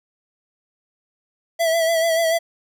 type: tone with vibrato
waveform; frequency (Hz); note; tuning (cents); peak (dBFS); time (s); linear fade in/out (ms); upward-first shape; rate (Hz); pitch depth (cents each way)
square; 659; E5; -1; -17; 1.59-2.39; 20; sine; 6.9; 38
effects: none